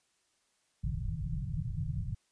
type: low-pass noise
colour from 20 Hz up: white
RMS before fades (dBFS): -35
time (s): 0.83-2.15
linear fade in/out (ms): 10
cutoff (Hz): 170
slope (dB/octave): 96
effects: white hiss -74 dBFS RMS until 2.31 s + resampled to 22050 Hz